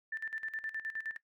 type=tone with tremolo; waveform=sine; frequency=1773 Hz; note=A6; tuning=13 cents sharp; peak=-35 dBFS; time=0.12-1.17 s; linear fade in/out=5 ms; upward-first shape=square; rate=9.6 Hz; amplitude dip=80%; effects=noise-tail reverb RT60 0.1 s tail -19 dB re dry